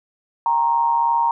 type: tone with amplitude modulation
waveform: sine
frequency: 932.3 Hz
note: A#5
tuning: in tune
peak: -12 dBFS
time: 0.46-1.31 s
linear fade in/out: 2 ms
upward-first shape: sine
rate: 143 Hz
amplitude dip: 65%
effects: none